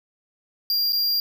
square tone with dropouts, 4776 Hz, D8, 28 cents sharp, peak -20 dBFS, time 0.7-1.2 s, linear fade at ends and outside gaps 1 ms, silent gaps 0.923-0.93 s, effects none

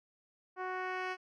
10% pulse tone with low-pass filter sweep, 370 Hz, F#4, in tune, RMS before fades -38 dBFS, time 0.56-1.17 s, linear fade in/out 50 ms, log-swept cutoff 1200 to 3500 Hz, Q 1, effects none

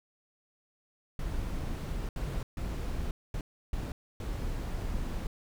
brown noise bursts at uneven times, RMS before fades -34 dBFS, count 6, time 1.19-2.09 / 2.16-2.43 / 2.57-3.11 / 3.34-3.41 / 3.73-3.92 / 4.2-5.27 s, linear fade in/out 2 ms, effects none

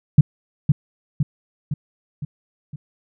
sine tone with echo, 145.2 Hz, D3, 19 cents flat, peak -4 dBFS, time 0.18-0.21 s, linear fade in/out 5 ms, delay 510 ms, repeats 5, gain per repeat -5 dB, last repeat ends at 2.76 s, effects none

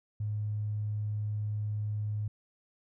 triangle tone with tanh clipping, 105.4 Hz, G#2, 26 cents sharp, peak -30 dBFS, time 0.2-2.28 s, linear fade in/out 5 ms, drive 3 dB, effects none

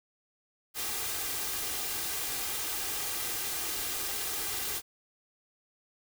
white noise with comb filter, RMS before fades -34 dBFS, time 0.74-4.82 s, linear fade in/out 50 ms, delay 2.5 ms, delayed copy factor +0.5, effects none

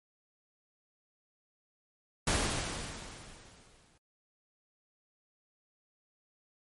pink noise with exponential decay, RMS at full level -27 dBFS, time 2.27-3.98 s, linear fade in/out 5 ms, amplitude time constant 370 ms, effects MP3 48 kbps

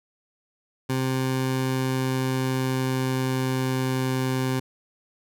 20% pulse tone with pitch glide, 130.81 to 130.06 Hz, C3 to C3, 0 to -10 cents, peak -18 dBFS, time 0.89-4.6 s, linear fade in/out 10 ms, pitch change -10 cents, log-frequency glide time 1.59-4.15 s, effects none

